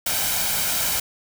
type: noise with comb filter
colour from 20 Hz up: white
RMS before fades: -23 dBFS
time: 0.06-1 s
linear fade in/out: 5 ms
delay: 1.3 ms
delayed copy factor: +0.5
effects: none